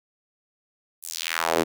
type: tone with high-pass filter sweep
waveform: sawtooth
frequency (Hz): 82.41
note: E2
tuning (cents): 0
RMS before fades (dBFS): -26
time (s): 1.02-1.64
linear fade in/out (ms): 20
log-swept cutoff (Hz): 11000 to 300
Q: 1.8
effects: none